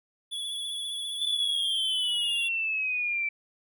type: tone with vibrato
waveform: square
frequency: 3406 Hz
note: G#7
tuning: 43 cents sharp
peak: -32 dBFS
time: 0.31-2.49 s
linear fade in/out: 20 ms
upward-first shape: triangle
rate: 15 Hz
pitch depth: 40 cents each way
type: exponential sweep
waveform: sine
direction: down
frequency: 3520 to 2323 Hz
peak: -26 dBFS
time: 1.21-3.29 s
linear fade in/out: 5 ms
effects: none